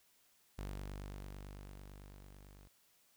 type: tone with level ramp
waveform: sawtooth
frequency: 49 Hz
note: G1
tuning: in tune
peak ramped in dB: -37 to -53 dBFS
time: 0.58-2.68 s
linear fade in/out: 10 ms
effects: white hiss -71 dBFS RMS until 3.16 s